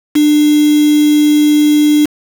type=tone with quantisation; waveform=sine; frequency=298.6 Hz; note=D4; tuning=29 cents sharp; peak=-6 dBFS; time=0.15-2.06 s; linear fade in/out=10 ms; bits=3; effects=none